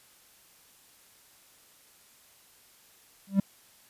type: tone with exponential growth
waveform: triangle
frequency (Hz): 196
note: G3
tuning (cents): 0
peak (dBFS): -14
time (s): 3.27-3.4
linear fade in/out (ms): 5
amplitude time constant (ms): 27
effects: white hiss -59 dBFS RMS until 3.89 s + resampled to 32000 Hz